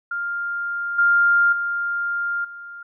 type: tone with level steps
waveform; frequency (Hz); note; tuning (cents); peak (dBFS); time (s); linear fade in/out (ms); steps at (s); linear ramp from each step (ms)
sine; 1400; F6; +4; -23 / -13 / -21 / -34; 0.11-2.83; 5; 0.98 / 1.52 / 2.44; 10
effects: none